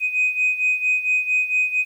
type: beating tone pair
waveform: sine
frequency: 2502 / 2506.4 Hz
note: D#7 / D#7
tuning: +9 / +12 cents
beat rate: 4.4 Hz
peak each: -18 / -22 dBFS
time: 0-1.85 s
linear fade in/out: 50 ms
effects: tanh soft clip ceiling -12 dBFS + 9-bit